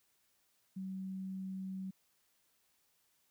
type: tone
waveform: sine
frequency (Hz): 189.8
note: F#3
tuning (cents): +44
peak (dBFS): -39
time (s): 0.76-1.91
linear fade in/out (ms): 10
effects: white hiss -75 dBFS RMS until 3.3 s